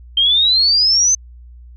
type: exponential sweep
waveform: sine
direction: up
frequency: 3130 to 6272 Hz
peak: -10 dBFS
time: 0.17-1.15 s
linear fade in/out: 5 ms
effects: added 60 Hz sine -36 dBFS peak until 1.76 s